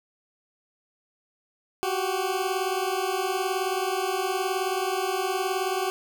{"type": "beating tone pair", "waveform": "20% pulse", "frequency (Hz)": [367.8, 386.8], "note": ["F#4", "G4"], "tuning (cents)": [-10, -23], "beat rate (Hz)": 19, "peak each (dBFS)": -23, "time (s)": [1.83, 5.9], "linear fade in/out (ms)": 0, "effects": []}